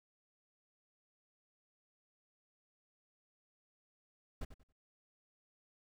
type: noise with echo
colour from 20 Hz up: brown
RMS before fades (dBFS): -40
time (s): 4.41-4.45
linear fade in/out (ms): 5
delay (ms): 92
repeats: 3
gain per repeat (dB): -12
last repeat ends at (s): 4.726
effects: none